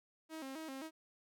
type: tone with vibrato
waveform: sawtooth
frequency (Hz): 291.7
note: D4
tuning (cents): -12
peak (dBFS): -40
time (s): 0.29-0.91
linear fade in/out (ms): 50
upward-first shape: square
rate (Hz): 3.8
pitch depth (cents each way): 150
effects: none